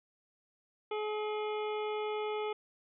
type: harmonic tone with a mistuned harmonic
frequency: 424.9 Hz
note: G#4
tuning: 40 cents sharp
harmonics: 1 / 2 / 3 / 5 / 6 / 7 / 8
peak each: -34 / -40 / -44 / -48 / -50 / -51 / -52 dBFS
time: 0.91-2.53 s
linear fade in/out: 5 ms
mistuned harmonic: 6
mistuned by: -72 cents
effects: none